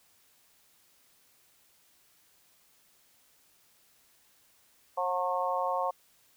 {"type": "harmonic tone with a mistuned harmonic", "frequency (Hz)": 181.2, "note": "F#3", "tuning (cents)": -36, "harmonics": [3, 4, 5, 6], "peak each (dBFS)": [-33, -33, -33, -33], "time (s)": [4.97, 5.91], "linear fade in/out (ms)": 10, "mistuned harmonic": 3, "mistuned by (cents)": -15, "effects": ["white hiss -65 dBFS RMS until 6.36 s"]}